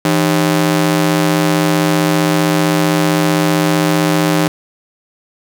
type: ring-modulated tone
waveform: sawtooth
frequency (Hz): 234.9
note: A#3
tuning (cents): +13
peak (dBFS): -4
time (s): 0.05-4.48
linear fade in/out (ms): 2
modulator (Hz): 69.7
effects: none